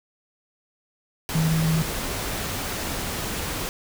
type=tone in noise; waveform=sine; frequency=160.3 Hz; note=E3; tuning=48 cents flat; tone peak=-19 dBFS; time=1.35-1.82 s; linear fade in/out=0 ms; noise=pink; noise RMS=-29 dBFS; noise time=1.29-3.69 s; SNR=+7 dB; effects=none